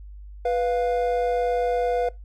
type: tone pair together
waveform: triangle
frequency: 492.5 / 701 Hz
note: B4 / F5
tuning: -5 / +6 cents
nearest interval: tritone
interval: 611 cents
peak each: -20 / -23 dBFS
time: 0.45-2.09 s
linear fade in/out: 5 ms
effects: noise-tail reverb RT60 0.2 s tail -21 dB re dry + added 50 Hz sine -38 dBFS peak until 2.24 s